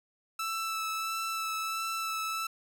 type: tone with vibrato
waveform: sawtooth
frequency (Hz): 1319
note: E6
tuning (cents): +1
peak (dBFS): -28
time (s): 0.39-2.47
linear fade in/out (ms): 5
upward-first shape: sine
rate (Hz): 1.5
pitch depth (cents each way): 14
effects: none